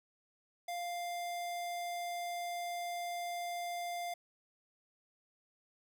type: tone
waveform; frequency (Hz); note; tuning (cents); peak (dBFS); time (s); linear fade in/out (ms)
square; 698.5; F5; 0; -38; 0.68-4.14; 5
effects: none